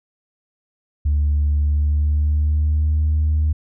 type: tone with pitch glide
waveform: sine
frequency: 73.42 to 76.67 Hz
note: D2 to D#2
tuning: 0 to -25 cents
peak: -13 dBFS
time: 1.05-3.53 s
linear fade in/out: 10 ms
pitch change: +75 cents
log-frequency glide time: 1.62-2.99 s
effects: tanh soft clip ceiling -12 dBFS